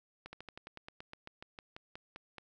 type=slowing click train; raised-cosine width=0.3 ms; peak=-30 dBFS; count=17; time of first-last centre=0.26-2.383 s; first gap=70 ms; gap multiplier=1.08; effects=none